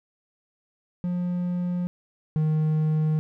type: tone pair in turn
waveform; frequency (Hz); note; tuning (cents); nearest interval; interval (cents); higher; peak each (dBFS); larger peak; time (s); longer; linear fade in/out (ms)
triangle; 177.6 / 155.29; F3 / D#3; +29 / -3; major second; 232; first; -22 / -18; second; 1.04-1.87 / 2.36-3.19; neither; 0
effects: none